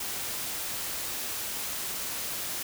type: noise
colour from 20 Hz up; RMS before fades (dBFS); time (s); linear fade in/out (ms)
white; -34; 0-2.63; 5
effects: none